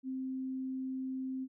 sine tone, 261.6 Hz, C4, in tune, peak -35 dBFS, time 0.03-1.48 s, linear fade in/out 50 ms, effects none

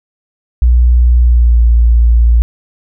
sine tone with pitch glide, 60.4 to 58.01 Hz, B1 to A#1, -38 to -8 cents, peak -4 dBFS, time 0.62-2.42 s, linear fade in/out 0 ms, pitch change -70 cents, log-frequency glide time 1.21-1.62 s, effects none

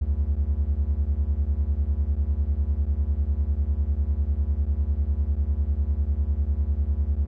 triangle beating tone pair, 66.4 / 76.4 Hz, C2 / D#2, +26 / -31 cents, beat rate 10 Hz, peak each -22 dBFS, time 0.01-7.27 s, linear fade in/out 10 ms, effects none

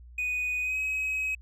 triangle tone with pitch glide, 2485 to 2545 Hz, D#7 to D#7, -3 to +39 cents, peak -25 dBFS, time 0.18-1.35 s, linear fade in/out 5 ms, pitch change +42 cents, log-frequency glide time 0.61-0.78 s, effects tanh soft clip ceiling -21 dBFS + added 60 Hz sine -46 dBFS peak until 1.41 s

